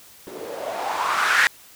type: noise with low-pass filter sweep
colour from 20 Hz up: violet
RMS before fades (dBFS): -23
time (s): 0.27-1.47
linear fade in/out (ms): 0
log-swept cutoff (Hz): 350 to 1800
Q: 3.6
effects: white hiss -48 dBFS RMS until 1.75 s